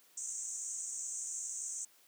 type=band-pass noise; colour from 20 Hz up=pink; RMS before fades=-41 dBFS; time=0.17-1.85 s; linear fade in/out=5 ms; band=6200 to 8400 Hz; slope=96 dB/octave; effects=white hiss -65 dBFS RMS until 2.07 s + high-pass 200 Hz 12 dB/octave